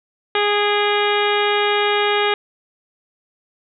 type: harmonic tone with a mistuned harmonic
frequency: 413.2 Hz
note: G#4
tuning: 9 cents flat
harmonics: 1 / 2 / 3 / 4 / 5 / 6 / 7 / 8 / 9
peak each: -19 / -22 / -24 / -25 / -26 / -27 / -27 / -28 / -29 dBFS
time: 0.35-2.34 s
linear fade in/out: 2 ms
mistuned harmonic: 6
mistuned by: -51 cents
effects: none